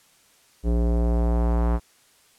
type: tone with low-pass filter sweep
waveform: square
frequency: 58.4 Hz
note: A#1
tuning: 4 cents sharp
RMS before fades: -21 dBFS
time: 0.63-1.8 s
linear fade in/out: 50 ms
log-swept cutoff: 440 to 1100 Hz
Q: 1.4
effects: white hiss -58 dBFS RMS until 2.38 s + low-pass 11000 Hz 12 dB/octave